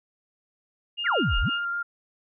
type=tone with tremolo; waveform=sine; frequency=2830 Hz; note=F7; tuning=22 cents sharp; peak=-27 dBFS; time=0.97-1.65 s; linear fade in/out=20 ms; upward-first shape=sine; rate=5.8 Hz; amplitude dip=90%
type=tone with vibrato; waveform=sine; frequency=1396.9 Hz; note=F6; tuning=in tune; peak=-26 dBFS; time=1.04-1.83 s; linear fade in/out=10 ms; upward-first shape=square; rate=5.8 Hz; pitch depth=8 cents each way
type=exponential two-way sweep; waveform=sine; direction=down then up; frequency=2466 to 31.47 to 334.5 Hz; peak=-22 dBFS; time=1.05-1.5 s; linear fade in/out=20 ms; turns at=1.39 s
effects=none